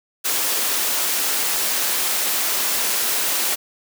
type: high-pass noise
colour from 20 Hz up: white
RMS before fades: -21 dBFS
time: 0.24-3.56 s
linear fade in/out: 20 ms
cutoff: 290 Hz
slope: 12 dB/octave
effects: none